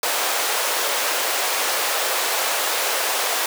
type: high-pass noise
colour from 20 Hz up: pink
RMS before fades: -22 dBFS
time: 0.03-3.46 s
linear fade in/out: 2 ms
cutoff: 490 Hz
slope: 24 dB/octave
effects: none